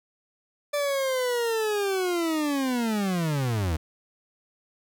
40% pulse linear sweep, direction down, 587.3 to 74.1 Hz, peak -23 dBFS, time 0.73-3.77 s, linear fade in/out 10 ms, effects 10-bit

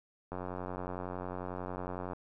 click train, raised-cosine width 1 ms, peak -25 dBFS, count 166, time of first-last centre 0.32-2.133 s, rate 91 Hz, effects none

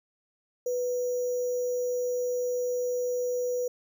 sine tone with sample-and-hold, 493.9 Hz, B4, in tune, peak -26 dBFS, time 0.66-3.68 s, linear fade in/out 5 ms, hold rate 6300 Hz, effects none

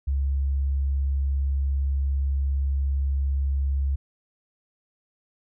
sine tone, 68.7 Hz, C#2, 15 cents flat, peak -21 dBFS, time 0.07-3.96 s, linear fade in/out 10 ms, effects none

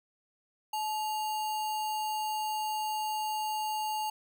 sine tone with sample-and-hold, 860 Hz, A5, 40 cents flat, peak -30 dBFS, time 0.73-4.1 s, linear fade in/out 5 ms, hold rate 3675 Hz, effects none

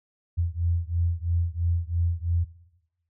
sine beating tone pair, 84.1 / 87.1 Hz, E2 / F2, +35 / -4 cents, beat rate 3 Hz, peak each -26 dBFS, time 0.37-2.45 s, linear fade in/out 20 ms, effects noise-tail reverb RT60 0.9 s tail -17 dB re dry

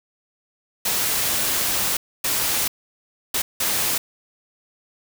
white noise bursts at uneven times, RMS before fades -22 dBFS, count 4, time 0.85-1.97 / 2.24-2.68 / 3.34-3.42 / 3.6-3.98 s, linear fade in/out 5 ms, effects none

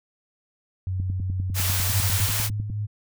sine tone, 93.1 Hz, F#2, 11 cents sharp, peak -24 dBFS, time 0.87-2.29 s, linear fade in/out 0 ms
click train, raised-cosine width 5 ms, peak -20 dBFS, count 18, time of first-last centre 1-2.7 s, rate 10 Hz
white high-pass noise, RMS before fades -26 dBFS, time 1.54-2.5 s, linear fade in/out 50 ms, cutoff 540 Hz, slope 12 dB/octave
sine tone with tremolo, 104.7 Hz, G#2, 15 cents sharp, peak -24 dBFS, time 1.89-2.87 s, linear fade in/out 20 ms, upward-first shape triangle, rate 3.5 Hz, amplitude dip 40%
effects none

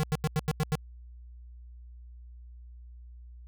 square tone bursts, 154 Hz, D#3, 17 cents flat, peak -25 dBFS, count 7, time 0-0.753 s, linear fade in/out 0 ms, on 33 ms, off 87 ms, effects added 60 Hz sine -45 dBFS peak until 3.47 s

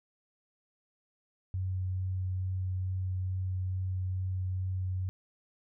sine tone with vibrato, 93 Hz, F#2, 9 cents sharp, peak -30 dBFS, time 1.54-5.09 s, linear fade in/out 0 ms, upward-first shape sine, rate 2.3 Hz, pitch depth 8 cents each way, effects none

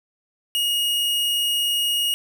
45% pulse tone, 2873 Hz, F7, 48 cents sharp, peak -19 dBFS, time 0.55-2.14 s, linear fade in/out 0 ms, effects none

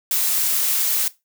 blue noise, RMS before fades -20 dBFS, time 0.11-1.08 s, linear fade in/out 2 ms, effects noise-tail reverb RT60 0.2 s tail -17 dB re dry

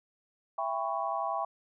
sine chord, C# half-diminished seventh, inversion first, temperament just, 665.2 / 798.3 / 997.9 / 1108.7 Hz, E5 / G5 / B5 / C#6, +16 / +31 / +18 / 0 cents, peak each -35 / -34 / -37 / -35 dBFS, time 0.58-1.45 s, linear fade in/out 5 ms, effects none

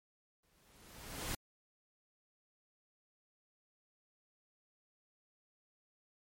pink noise with exponential growth, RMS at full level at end -37 dBFS, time 0.43-1.35 s, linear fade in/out 5 ms, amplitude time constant 200 ms, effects MP3 64 kbps

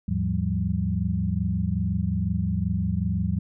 sine tone cluster, 80.2 / 105.7 / 171.4 / 193.8 Hz, E2 / G#2 / F3 / G3, -47 / +31 / -32 / -20 cents, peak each -28 dBFS, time 0.08-3.39 s, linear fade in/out 5 ms, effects none

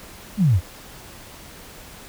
sine exponential sweep, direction down, 226.5 to 76.5 Hz, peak -13 dBFS, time 0.37-0.61 s, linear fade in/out 50 ms, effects pink hiss -42 dBFS RMS until 2.08 s

